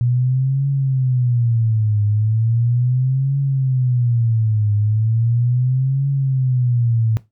sine tone with vibrato, 120.2 Hz, B2, 46 cents flat, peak -14 dBFS, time 0.01-7.17 s, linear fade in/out 0 ms, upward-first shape triangle, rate 0.37 Hz, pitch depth 260 cents each way, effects noise-tail reverb RT60 0.2 s tail -17 dB re dry

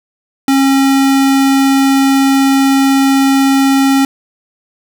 square tone, 271.6 Hz, C#4, 35 cents flat, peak -8 dBFS, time 0.48-4.05 s, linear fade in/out 2 ms, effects none

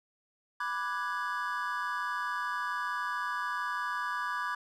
triangle chord, G# half-diminished seventh, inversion first, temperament equal, 987.8 / 1174.7 / 1480 / 1661.2 Hz, B5 / D6 / F#6 / G#6, 0 / 0 / 0 / 0 cents, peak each -35 / -34 / -38 / -35 dBFS, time 0.6-4.55 s, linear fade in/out 5 ms, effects none

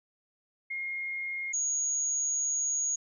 sine tone pair in turn, 2139 / 6678 Hz, C7 / G#8, +38 / +9 cents, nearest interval octave + minor sixth, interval 1971 cents, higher second, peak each -32 / -27 dBFS, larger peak second, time 0.7-1.53 / 1.53-2.96 s, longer second, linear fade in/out 10 ms, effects none

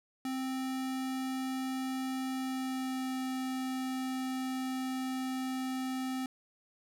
square tone with pitch glide, 261.6 to 259.8 Hz, C4 to C4, 0 to -12 cents, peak -34 dBFS, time 0.25-6.26 s, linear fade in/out 2 ms, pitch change -12 cents, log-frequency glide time 2.33-3.18 s, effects none

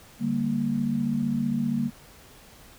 sine chord, G minor, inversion second, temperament equal with one note detuned, 146.83 / 197.82 / 233.1 Hz, D3 / G3 / Bb3, 0 / +16 / 0 cents, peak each -31 / -29 / -25 dBFS, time 0.19-1.91 s, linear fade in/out 50 ms, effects pink hiss -51 dBFS RMS until 2.78 s

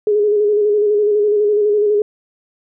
sine tone with vibrato, 417.2 Hz, G#4, 8 cents sharp, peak -11 dBFS, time 0.07-2.02 s, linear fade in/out 2 ms, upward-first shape square, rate 12 Hz, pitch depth 31 cents each way, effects none

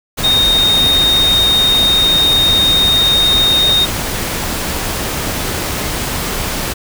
sine tone in noise, 3702 Hz, A#7, 13 cents flat, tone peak -9 dBFS, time 0.23-3.86 s, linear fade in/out 20 ms, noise pink, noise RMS -19 dBFS, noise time 0.17-6.74 s, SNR +7 dB, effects none

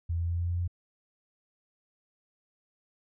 sine tone with pitch steps, 84.2 / 84.93 / 85.67 / 86.42 / 87.17 / 87.93 Hz, E2 / F2 / F2 / F2 / F2 / F2, +37 / -48 / -33 / -18 / -3 / +12 cents, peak -27 dBFS, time 0.09-0.678 s, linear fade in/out 10 ms, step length 98 ms, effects none

